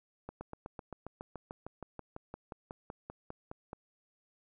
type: slowing click train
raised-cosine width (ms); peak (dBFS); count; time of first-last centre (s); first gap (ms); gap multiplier
1; -28; 22; 0.29-3.731; 120; 1.03
effects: none